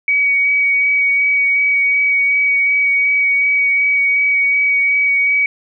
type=tone with vibrato; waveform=sine; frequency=2259 Hz; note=C#7; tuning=32 cents sharp; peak=-11 dBFS; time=0.08-5.46 s; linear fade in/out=2 ms; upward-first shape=sine; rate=2.7 Hz; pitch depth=11 cents each way; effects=none